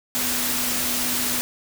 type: tone in noise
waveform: sine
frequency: 246.9 Hz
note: B3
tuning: in tune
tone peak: -33 dBFS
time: 0.15-1.41 s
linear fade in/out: 0 ms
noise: white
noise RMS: -24 dBFS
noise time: 0.15-1.41 s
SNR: -12 dB
effects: none